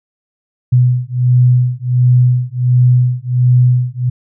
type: beating tone pair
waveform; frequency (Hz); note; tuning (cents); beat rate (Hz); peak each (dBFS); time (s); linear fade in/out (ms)
sine; 123.9 / 125.3; B2 / B2; +6 / +25; 1.4; -11; 0.72-4.1; 10
effects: none